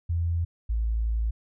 sine tone pair in turn, 84.6 / 55.69 Hz, E2 / A1, +45 / +22 cents, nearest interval perfect fifth, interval 723 cents, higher first, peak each -23 dBFS, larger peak neither, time 0.09-0.45 / 0.69-1.31 s, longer second, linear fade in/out 10 ms, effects none

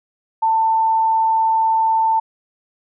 sine tone, 892 Hz, A5, 23 cents sharp, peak -13 dBFS, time 0.42-2.2 s, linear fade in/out 10 ms, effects none

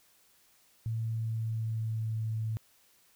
sine tone with pitch glide, 112.9 to 110.58 Hz, A2 to A2, +45 to +9 cents, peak -30 dBFS, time 0.86-2.57 s, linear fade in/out 0 ms, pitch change -36 cents, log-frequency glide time 0.96-2.28 s, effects white hiss -65 dBFS RMS until 3.15 s

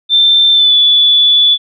sine tone with pitch glide, 3562 to 3453 Hz, A7 to A7, +21 to -33 cents, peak -5 dBFS, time 0.09-1.58 s, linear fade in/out 50 ms, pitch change -54 cents, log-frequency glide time 0.53-0.76 s, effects none

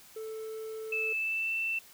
triangle tone, 440 Hz, A4, in tune, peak -35 dBFS, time 0.16-1.13 s, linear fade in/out 5 ms
sine tone with pitch glide, 2626 to 2672 Hz, E7 to E7, -7 to +23 cents, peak -29 dBFS, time 0.92-1.79 s, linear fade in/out 5 ms, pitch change +30 cents, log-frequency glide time 1.13-1.54 s
effects white hiss -55 dBFS RMS until 1.93 s

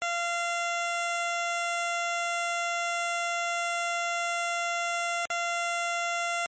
15% pulse tone with dropouts, 689 Hz, F5, 24 cents flat, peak -21 dBFS, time 0.02-6.46 s, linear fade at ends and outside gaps 0 ms, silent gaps 5.255-5.302 s, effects MP3 32 kbps

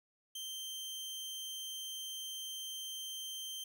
sawtooth tone, 3136 Hz, G7, in tune, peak -38 dBFS, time 0.35-3.64 s, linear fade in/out 5 ms, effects none

